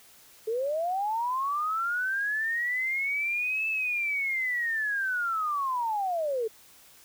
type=linear two-way sweep; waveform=sine; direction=up then down; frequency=427.1 to 2637 to 427.1 Hz; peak=-26 dBFS; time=0.47-6.48 s; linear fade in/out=10 ms; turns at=3.68 s; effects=white hiss -55 dBFS RMS until 7.04 s